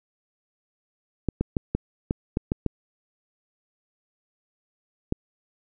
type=clicks; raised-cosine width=3 ms; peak=-10 dBFS; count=9; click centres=1.287 / 1.41 / 1.568 / 1.75 / 2.109 / 2.371 / 2.519 / 2.663 / 5.124 s; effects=none